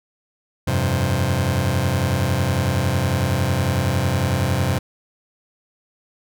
sawtooth chord, F suspended second, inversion none, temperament just, 87.31 / 98.22 / 130.96 Hz, F2 / G2 / C3, 0 / +4 / +2 cents, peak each -19 / -18 / -17 dBFS, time 0.67-4.79 s, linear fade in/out 10 ms, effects none

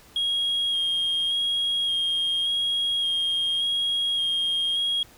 sine tone with vibrato, 3260 Hz, G#7, 33 cents flat, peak -20 dBFS, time 0.16-5.03 s, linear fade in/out 2 ms, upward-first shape square, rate 0.87 Hz, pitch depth 13 cents each way, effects tanh soft clip ceiling -20 dBFS + pink hiss -52 dBFS RMS until 5.17 s

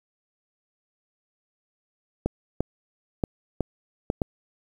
clicks, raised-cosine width 2 ms, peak -10 dBFS, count 6, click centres 2.26 / 2.606 / 3.238 / 3.607 / 4.101 / 4.218 s, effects 8-bit

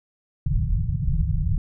pink low-pass noise, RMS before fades -22 dBFS, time 0.46-1.58 s, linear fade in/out 2 ms, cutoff 170 Hz, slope 96 dB/octave, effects none

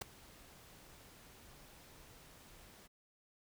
pink noise with ADSR envelope, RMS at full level -37 dBFS, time 0.01-2.88 s, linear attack 9 ms, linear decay 6 ms, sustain -22 dB, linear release 23 ms, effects none

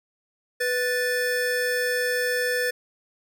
square tone pair together, 493.9 / 1760 Hz, B4 / A6, 0 / 0 cents, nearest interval octave + minor seventh, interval 2200 cents, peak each -26 / -26 dBFS, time 0.6-2.71 s, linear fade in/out 10 ms, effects none

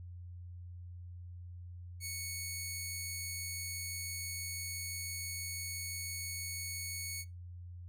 10% pulse tone, 2217 Hz, C#7, in tune, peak -30 dBFS, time 2-7.25 s, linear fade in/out 50 ms, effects noise-tail reverb RT60 0.2 s tail -19 dB re dry + added 88 Hz sine -45 dBFS peak until 7.88 s

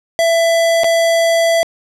square tone with dropouts, 666 Hz, E5, 18 cents sharp, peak -11 dBFS, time 0.19-1.63 s, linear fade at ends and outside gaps 0 ms, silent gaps 0.835-0.843 s, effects low-pass 10000 Hz 12 dB/octave

